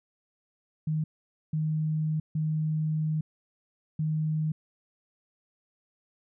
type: tone bursts at uneven times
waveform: sine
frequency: 155.56 Hz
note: D#3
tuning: in tune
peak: -25 dBFS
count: 4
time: 0.87-1.04 / 1.53-2.2 / 2.35-3.21 / 3.99-4.52 s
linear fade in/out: 5 ms
effects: none